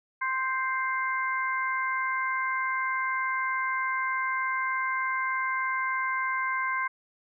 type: harmonic tone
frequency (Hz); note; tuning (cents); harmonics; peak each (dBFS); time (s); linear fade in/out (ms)
523.3; C5; 0; 2 / 3 / 4; -29 / -31 / -32; 0.21-6.88; 10
effects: none